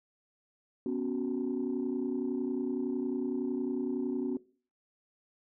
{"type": "chord", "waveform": "sine", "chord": "B suspended second", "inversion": "none", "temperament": "just", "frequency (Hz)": [246.9, 277.8, 370.4], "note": ["B3", "C#4", "F#4"], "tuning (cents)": [0, 4, 2], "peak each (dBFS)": -33, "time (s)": [0.86, 4.37], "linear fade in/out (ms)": 2, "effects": ["noise-tail reverb RT60 0.4 s tail -19 dB re dry", "tanh soft clip ceiling -24 dBFS"]}